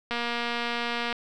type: click train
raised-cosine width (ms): 0.3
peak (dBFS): -14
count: 242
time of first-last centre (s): 0.11-1.127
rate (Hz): 237
effects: none